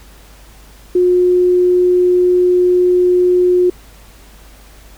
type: tone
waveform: sine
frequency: 359.8 Hz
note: F#4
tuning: 48 cents flat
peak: -8 dBFS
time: 0.95-3.7 s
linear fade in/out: 5 ms
effects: added 50 Hz sine -40 dBFS peak until 4.97 s + pink hiss -44 dBFS RMS until 4.97 s